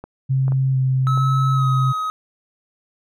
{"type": "clicks", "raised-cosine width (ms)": 1, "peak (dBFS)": -20, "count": 4, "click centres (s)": [0.04, 0.481, 0.521, 1.175]}
{"type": "tone with vibrato", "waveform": "sine", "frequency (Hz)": 132, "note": "C3", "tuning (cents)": 16, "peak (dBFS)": -15, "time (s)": [0.29, 1.93], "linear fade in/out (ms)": 20, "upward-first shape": "square", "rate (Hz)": 1.1, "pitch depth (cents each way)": 13}
{"type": "tone with pitch glide", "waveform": "triangle", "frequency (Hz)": [1294, 1263.7], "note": ["E6", "D#6"], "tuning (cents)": [-32, 26], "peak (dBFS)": -19, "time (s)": [1.07, 2.1], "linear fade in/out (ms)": 0, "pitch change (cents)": -42, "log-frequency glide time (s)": [1.53, 1.63]}
{"effects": []}